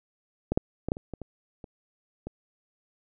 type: clicks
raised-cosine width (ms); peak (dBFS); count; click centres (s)
2; -12 / -8 / -16 / -11 / -26 / -22 / -24 / -28 / -22; 9; 0.52 / 0.575 / 0.886 / 0.919 / 0.969 / 1.137 / 1.217 / 1.642 / 2.27
effects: none